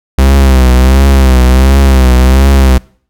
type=tone with vibrato; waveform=45% pulse; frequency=65.41 Hz; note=C2; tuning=in tune; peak=-3 dBFS; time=0.18-2.78 s; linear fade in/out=5 ms; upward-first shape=triangle; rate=1.4 Hz; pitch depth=83 cents each way; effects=noise-tail reverb RT60 0.5 s tail -24 dB re dry